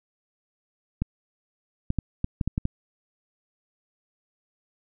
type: clicks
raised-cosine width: 5 ms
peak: -12 dBFS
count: 8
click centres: 1.02 / 1.904 / 1.987 / 2.244 / 2.412 / 2.476 / 2.579 / 2.654 s
effects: none